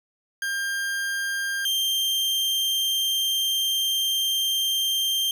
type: tone pair in turn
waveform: 40% pulse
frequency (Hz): 1600 / 3165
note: G6 / G7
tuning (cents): +35 / +16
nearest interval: octave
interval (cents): 1181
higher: second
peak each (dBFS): -24 / -21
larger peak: second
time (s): 0.42-1.65 / 1.65-5.31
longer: second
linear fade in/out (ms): 2
effects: 10-bit